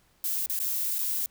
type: noise with dropouts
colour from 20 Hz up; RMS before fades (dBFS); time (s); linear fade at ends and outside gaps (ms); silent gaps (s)
violet; -29; 0.24-1.26; 1; 0.461-0.497 / 0.591-0.6 / 0.984-0.988
effects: pink hiss -65 dBFS RMS until 1.3 s